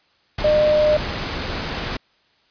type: tone in noise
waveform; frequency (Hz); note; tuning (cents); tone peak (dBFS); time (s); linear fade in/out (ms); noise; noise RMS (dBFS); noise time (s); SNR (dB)
sine; 606; D#5; -46; -13; 0.44-0.97; 5; pink; -26; 0.38-1.97; +10
effects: white hiss -60 dBFS RMS until 2.5 s + resampled to 11025 Hz